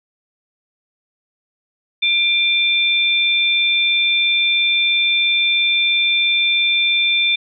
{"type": "tone pair together", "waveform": "sine", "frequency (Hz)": [2380, 3557], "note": ["D7", "A7"], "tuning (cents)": [22, 18], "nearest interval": "perfect fifth", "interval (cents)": 696, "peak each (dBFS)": -16, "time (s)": [2.02, 7.36], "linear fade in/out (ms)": 10, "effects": []}